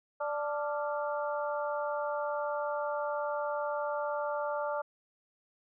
harmonic tone with a mistuned harmonic, 293.7 Hz, D4, in tune, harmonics 2 / 3 / 4 / 5, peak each -33 / -37 / -39 / -41 dBFS, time 0.2-4.82 s, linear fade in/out 10 ms, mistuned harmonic 5, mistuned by -96 cents, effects none

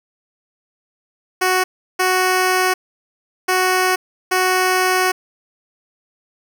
10% pulse tone bursts at uneven times, 370 Hz, F#4, in tune, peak -6 dBFS, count 4, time 1.41-1.64 / 1.99-2.74 / 3.48-3.96 / 4.31-5.12 s, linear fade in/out 10 ms, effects none

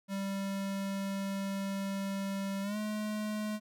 square tone with pitch glide, 196 to 212.5 Hz, G3 to G#3, 0 to +40 cents, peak -34 dBFS, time 0.08-3.6 s, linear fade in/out 50 ms, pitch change +140 cents, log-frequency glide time 2.62-2.77 s, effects none

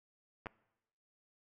clicks, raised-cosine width 0.5 ms, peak -29 / -25 dBFS, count 2, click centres 0.459 / 0.468 s, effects noise-tail reverb RT60 0.9 s tail -21 dB re dry

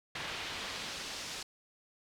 brown noise with band-pass filter sweep, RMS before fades -41 dBFS, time 0.15-1.43 s, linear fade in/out 5 ms, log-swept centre 2900 to 5700 Hz, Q 1.1, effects none

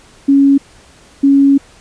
sine tone bursts at uneven times, 277.4 Hz, C#4, 1 cent sharp, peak -5 dBFS, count 2, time 0.28-0.58 / 1.23-1.58 s, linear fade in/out 10 ms, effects pink hiss -44 dBFS RMS until 1.8 s + resampled to 22050 Hz

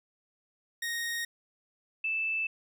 sawtooth / sine tone pair in turn, 1864.7 / 2637 Hz, A#6 / E7, 0 / 0 cents, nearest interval tritone, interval 600 cents, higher second, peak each -28 dBFS, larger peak neither, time 0.82-1.25 / 2.04-2.47 s, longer neither, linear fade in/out 5 ms, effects none

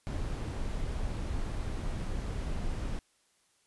brown noise, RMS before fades -34 dBFS, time 0.07-2.99 s, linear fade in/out 0 ms, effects white hiss -70 dBFS RMS until 3.66 s + resampled to 24000 Hz

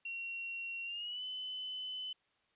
sine tone with pitch glide, 2740 to 3023 Hz, F7 to F#7, -34 to +36 cents, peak -39 dBFS, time 0.05-2.13 s, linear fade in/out 5 ms, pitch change +170 cents, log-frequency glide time 0.84-1.24 s, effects white hiss -75 dBFS RMS until 2.55 s + resampled to 8000 Hz

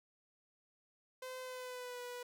sawtooth tone with pitch glide, 513 to 490.4 Hz, C5 to B4, -34 to -12 cents, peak -40 dBFS, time 1.22-2.23 s, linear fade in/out 5 ms, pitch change -78 cents, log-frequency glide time 1.41-2.01 s, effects none

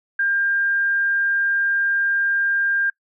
sine tone, 1600 Hz, G6, 35 cents sharp, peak -17 dBFS, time 0.19-2.9 s, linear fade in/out 5 ms, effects noise-tail reverb RT60 0.1 s tail -23 dB re dry

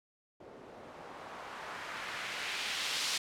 blue noise with low-pass filter sweep, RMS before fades -40 dBFS, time 0.4-3.18 s, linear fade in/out 5 ms, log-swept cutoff 430 to 4500 Hz, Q 1.1, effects none

